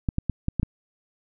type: clicks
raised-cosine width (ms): 5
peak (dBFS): -11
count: 6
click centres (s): 0.088 / 0.184 / 0.297 / 0.484 / 0.597 / 0.631
effects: none